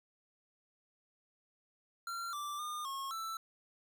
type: tone with pitch steps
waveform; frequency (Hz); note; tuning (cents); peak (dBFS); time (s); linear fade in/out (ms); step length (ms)
square; 1372 / 1173 / 1213 / 1087 / 1326; F6 / D6 / D#6 / C#6 / E6; -31 / -2 / -44 / -34 / +10; -39; 2.07-3.37; 2; 260
effects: none